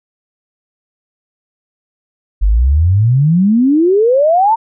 sine exponential sweep, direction up, 46.12 to 932.3 Hz, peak -7 dBFS, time 2.41-4.56 s, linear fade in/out 20 ms, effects none

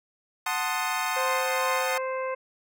25% pulse chord, F# diminished seventh, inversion none, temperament equal with one note detuned, 740 / 883.1 / 1046.5 / 1244.5 Hz, F#5 / A5 / C6 / Eb6, 0 / +6 / 0 / 0 cents, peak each -28 dBFS, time 0.46-1.98 s, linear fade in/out 5 ms
harmonic tone, 522 Hz, C5, 4 cents flat, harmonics 1 / 2 / 3 / 4 / 5, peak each -29 / -33 / -41 / -40 / -44 dBFS, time 1.16-2.35 s, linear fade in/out 10 ms
effects none

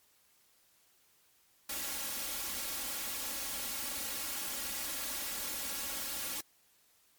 white noise with comb filter, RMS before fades -38 dBFS, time 1.69-6.41 s, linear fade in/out 5 ms, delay 3.6 ms, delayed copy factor +0.8, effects white hiss -68 dBFS RMS until 7.18 s + MP3 96 kbps

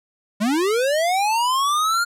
square linear sweep, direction up, 195.6 to 1424 Hz, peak -18 dBFS, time 0.4-2.05 s, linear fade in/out 20 ms, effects low-pass 12000 Hz 12 dB/octave

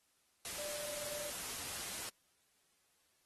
sine tone in noise, 592 Hz, D5, 14 cents sharp, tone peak -46 dBFS, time 0.58-1.3 s, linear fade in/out 2 ms, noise white, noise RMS -43 dBFS, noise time 0.45-2.09 s, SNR -6 dB, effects white hiss -75 dBFS RMS until 3.25 s + AAC 32 kbps

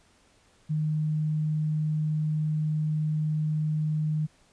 sine tone, 153.9 Hz, D#3, 19 cents flat, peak -24 dBFS, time 0.69-4.27 s, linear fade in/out 20 ms, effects pink hiss -62 dBFS RMS until 4.52 s + resampled to 22050 Hz

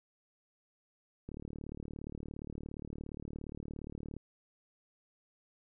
click train, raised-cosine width 3 ms, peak -30 dBFS, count 108, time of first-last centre 1.29-4.166 s, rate 37.2 Hz, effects none

